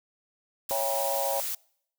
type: noise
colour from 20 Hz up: blue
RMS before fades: -32 dBFS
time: 0.69-1.55 s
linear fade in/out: 5 ms
type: chord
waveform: sine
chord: C# diminished seventh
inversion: none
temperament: just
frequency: 554.4 / 665.2 / 798.3 / 957.9 Hz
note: C#5 / E5 / G5 / Bb5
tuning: 0 / +16 / +31 / +47 cents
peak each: -30 / -34 / -33 / -35 dBFS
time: 0.71-1.4 s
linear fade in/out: 0 ms
effects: noise-tail reverb RT60 0.7 s tail -26 dB re dry